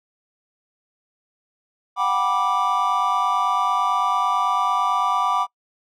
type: chord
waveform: triangle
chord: G major seventh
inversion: third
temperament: just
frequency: 735 / 784 / 980 / 1176 Hz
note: F#5 / G5 / B5 / D6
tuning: -12 / 0 / -14 / +2 cents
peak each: -24 / -25 / -22 / -19 dBFS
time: 1.96-5.47 s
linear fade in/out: 50 ms
effects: noise-tail reverb RT60 0.1 s tail -24 dB re dry